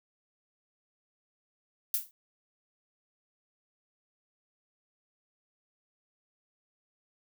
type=noise with exponential decay; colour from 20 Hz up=violet; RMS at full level=-25 dBFS; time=1.94-2.11 s; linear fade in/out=1 ms; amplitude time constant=36 ms; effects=none